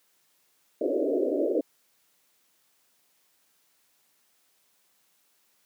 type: band-pass noise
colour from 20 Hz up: pink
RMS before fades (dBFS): -26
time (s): 0.81-1.61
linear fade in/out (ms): 5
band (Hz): 270 to 620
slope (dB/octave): 96
effects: white hiss -68 dBFS RMS until 5.65 s + high-pass 150 Hz 12 dB/octave